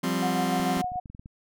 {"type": "chord", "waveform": "sawtooth", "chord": "F suspended second", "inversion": "none", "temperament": "just", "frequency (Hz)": [174.61, 196.44, 261.9], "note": ["F3", "G3", "C4"], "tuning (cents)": [0, 4, 2], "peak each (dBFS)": [-25, -26, -24], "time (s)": [0.03, 0.82], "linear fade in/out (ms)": 10}
{"type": "tone with tremolo", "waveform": "sine", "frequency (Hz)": 728, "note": "F#5", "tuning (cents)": -28, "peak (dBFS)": -26, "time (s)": [0.22, 1], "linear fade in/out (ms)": 10, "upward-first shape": "sine", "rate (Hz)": 6.8, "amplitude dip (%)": 55}
{"type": "clicks", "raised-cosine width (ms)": 5, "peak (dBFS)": -30, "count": 10, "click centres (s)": [0.599, 0.772, 0.844, 0.919, 0.958, 1.058, 1.1, 1.149, 1.195, 1.259]}
{"effects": []}